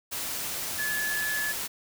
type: tone in noise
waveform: sine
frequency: 1716 Hz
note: A6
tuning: 44 cents flat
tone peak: -28 dBFS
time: 0.78-1.53 s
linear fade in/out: 20 ms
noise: white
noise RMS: -33 dBFS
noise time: 0.11-1.68 s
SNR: +2 dB
effects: none